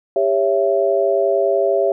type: chord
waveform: sine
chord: C# diminished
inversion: second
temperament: just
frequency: 399.1 / 554.4 / 665.2 Hz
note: G4 / C#5 / E5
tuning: +31 / 0 / +16 cents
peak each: -18 dBFS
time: 0.16-1.92 s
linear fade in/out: 2 ms
effects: none